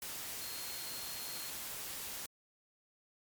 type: tone in noise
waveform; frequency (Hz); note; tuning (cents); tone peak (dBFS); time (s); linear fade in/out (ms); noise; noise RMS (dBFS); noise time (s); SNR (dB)
sine; 4241; C8; +23; -48; 0.41-1.5; 2; white; -43; 0.02-2.26; -8
effects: MP3 96 kbps